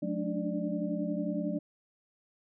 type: tone cluster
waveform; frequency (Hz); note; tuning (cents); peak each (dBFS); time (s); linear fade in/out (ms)
sine; 181 / 214.7 / 288.7 / 299.7 / 592; F#3 / A3 / D4 / D4 / D5; -38 / -42 / -30 / +35 / +14; -35 / -36 / -36 / -38 / -38; 0.02-1.59; 10
effects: none